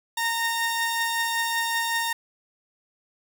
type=tone pair together; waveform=sawtooth; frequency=923 / 1840.7 Hz; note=A#5 / A#6; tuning=-17 / -22 cents; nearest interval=octave; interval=1195 cents; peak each=-23 dBFS; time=0.17-2.13 s; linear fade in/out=5 ms; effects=none